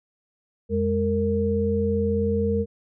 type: tone cluster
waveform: sine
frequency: 87.6 / 205.8 / 460.6 Hz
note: F2 / G#3 / A#4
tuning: +6 / -16 / -21 cents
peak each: -26 / -25 / -23 dBFS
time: 0.69-2.66 s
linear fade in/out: 50 ms
effects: none